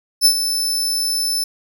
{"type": "tone with ADSR envelope", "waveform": "sawtooth", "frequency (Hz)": 5274, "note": "E8", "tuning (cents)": 0, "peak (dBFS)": -5, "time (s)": [0.21, 1.44], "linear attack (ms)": 46, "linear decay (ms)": 75, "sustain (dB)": -10, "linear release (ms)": 5, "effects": []}